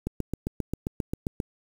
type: click train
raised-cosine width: 3 ms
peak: -15 dBFS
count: 11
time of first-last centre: 0.07-1.402 s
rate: 7.51 Hz
effects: 7-bit